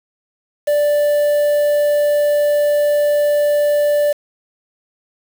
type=tone with quantisation; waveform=triangle; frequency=587.3 Hz; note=D5; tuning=in tune; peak=-10 dBFS; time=0.67-4.13 s; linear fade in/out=10 ms; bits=5; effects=none